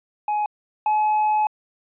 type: tone pair in turn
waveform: triangle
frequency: 840 / 852.2 Hz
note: G#5 / G#5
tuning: +19 / +44 cents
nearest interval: unison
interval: 25 cents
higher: second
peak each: -18 / -15 dBFS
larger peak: second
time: 0.28-0.46 / 0.86-1.47 s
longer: second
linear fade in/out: 2 ms
effects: resampled to 8000 Hz